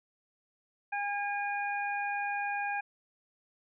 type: harmonic tone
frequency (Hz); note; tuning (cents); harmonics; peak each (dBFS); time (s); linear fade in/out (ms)
813; G#5; -37; 1 / 2 / 3; -33 / -36 / -38; 0.92-2.81; 10
effects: none